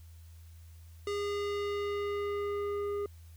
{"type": "tone with low-pass filter sweep", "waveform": "square", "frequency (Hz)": 407.7, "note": "G#4", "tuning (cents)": -32, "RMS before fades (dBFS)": -34, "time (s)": [1.07, 3.06], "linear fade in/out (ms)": 2, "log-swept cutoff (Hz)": [7000, 1000], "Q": 0.83, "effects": ["added 82 Hz sine -49 dBFS peak until 3.36 s", "white hiss -65 dBFS RMS until 3.36 s"]}